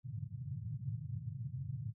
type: band-pass noise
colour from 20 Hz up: white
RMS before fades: -42 dBFS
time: 0.03-1.94 s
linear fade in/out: 50 ms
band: 100 to 140 Hz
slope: 48 dB/octave
effects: none